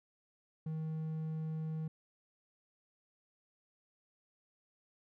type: tone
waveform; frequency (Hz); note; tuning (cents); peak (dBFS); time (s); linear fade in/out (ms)
triangle; 158.1; D#3; +28; -34; 0.66-1.88; 5
effects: none